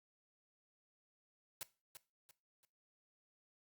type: noise with echo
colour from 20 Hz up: white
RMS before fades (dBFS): -44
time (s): 1.61-1.63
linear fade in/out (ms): 0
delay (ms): 340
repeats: 3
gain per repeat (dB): -9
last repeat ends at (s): 2.65
effects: noise-tail reverb RT60 0.3 s tail -18 dB re dry + Opus 48 kbps